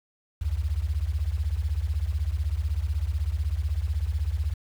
sine beating tone pair, 66.6 / 82.6 Hz, C2 / E2, +31 / +4 cents, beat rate 16 Hz, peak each -27 dBFS, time 0.41-4.54 s, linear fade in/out 10 ms, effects 8-bit

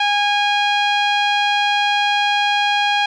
sawtooth tone with low-pass filter, 820 Hz, G#5, 22 cents flat, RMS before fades -17 dBFS, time 0-3.06 s, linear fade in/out 5 ms, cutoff 3300 Hz, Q 2.4, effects none

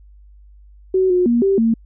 sine tone with pitch steps, 375.6 / 360.7 / 237.1 / 390.6 / 227 Hz, F#4 / F#4 / A#3 / G4 / A#3, +26 / -44 / +30 / -6 / -46 cents, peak -12 dBFS, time 0.94-1.74 s, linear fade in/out 5 ms, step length 160 ms, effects added 50 Hz sine -42 dBFS peak until 1.85 s

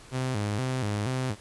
sawtooth tone with vibrato, 115.9 Hz, A#2, 10 cents flat, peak -23 dBFS, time 0.11-1.36 s, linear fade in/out 50 ms, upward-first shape square, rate 2.1 Hz, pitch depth 190 cents each way, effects pink hiss -50 dBFS RMS until 1.4 s + resampled to 24000 Hz

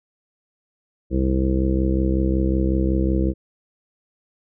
harmonic tone, 65.41 Hz, C2, in tune, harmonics 1 / 2 / 3 / 4 / 5 / 6 / 7 / 8, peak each -20 / -28 / -24 / -34 / -23 / -34 / -31 / -32 dBFS, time 1.1-3.34 s, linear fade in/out 50 ms, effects none

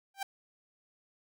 sawtooth tone with exponential growth, 785 Hz, G5, 2 cents sharp, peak -26 dBFS, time 0.14-0.23 s, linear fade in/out 5 ms, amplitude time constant 18 ms, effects none

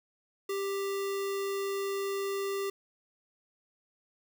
sine tone with sample-and-hold, 394.7 Hz, G4, 12 cents sharp, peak -30 dBFS, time 0.49-2.7 s, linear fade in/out 5 ms, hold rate 1575 Hz, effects none

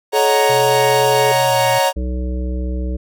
45% pulse chord, D# minor seventh, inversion third, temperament equal, 554.4 / 622.3 / 740 / 932.3 Hz, C#5 / D#5 / F#5 / A#5, 0 / 0 / 0 / 0 cents, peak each -17 / -23 / -20 / -17 dBFS, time 0.12-1.93 s, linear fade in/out 50 ms
sine tone, 428.4 Hz, A4, 46 cents flat, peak -17 dBFS, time 0.13-1.32 s, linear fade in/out 5 ms
sine tone with pitch glide, 127.4 to 120.25 Hz, C3 to B2, -46 to -46 cents, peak -25 dBFS, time 0.49-1.79 s, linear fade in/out 10 ms, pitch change -100 cents, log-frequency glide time 1.47-1.52 s
harmonic tone, 62.7 Hz, B1, 27 cents sharp, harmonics 1 / 3 / 5 / 7 / 9, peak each -19 / -29 / -30 / -34 / -35 dBFS, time 1.96-2.97 s, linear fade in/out 10 ms
effects none

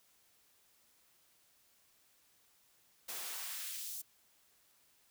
white noise with high-pass filter sweep, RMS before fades -43 dBFS, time 3.08-4.02 s, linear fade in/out 10 ms, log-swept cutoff 250 to 6900 Hz, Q 0.78, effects white hiss -70 dBFS RMS until 5.1 s

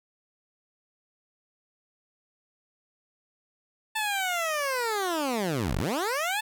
15% pulse linear two-way sweep, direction down then up, 886 to 37.25 to 886 Hz, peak -20 dBFS, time 3.95-6.41 s, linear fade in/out 10 ms, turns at 5.77 s, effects none

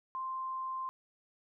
sine tone, 1046.5 Hz, C6, in tune, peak -35 dBFS, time 0.15-0.89 s, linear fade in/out 0 ms, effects none

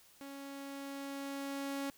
sawtooth tone with level ramp, 277.2 Hz, C#4, in tune, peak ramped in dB -42 to -32 dBFS, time 0.21-1.9 s, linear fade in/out 0 ms, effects white hiss -63 dBFS RMS until 1.97 s

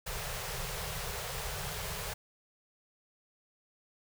pink band-stop noise, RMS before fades -38 dBFS, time 0.06-2.14 s, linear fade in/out 10 ms, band 180 to 390 Hz, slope 96 dB/octave, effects none

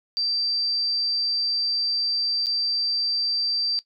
sine tone with dropouts, 4684 Hz, D8, 5 cents flat, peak -22 dBFS, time 0.17-3.79 s, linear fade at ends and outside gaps 0 ms, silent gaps 2.46-2.468 s, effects noise-tail reverb RT60 0.1 s tail -17 dB re dry

